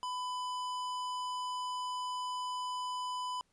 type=tone with hard clipping; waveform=triangle; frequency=1000 Hz; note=B5; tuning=21 cents sharp; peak=-37 dBFS; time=0.03-3.41 s; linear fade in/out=0 ms; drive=18 dB; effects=pink hiss -75 dBFS RMS until 3.52 s + resampled to 24000 Hz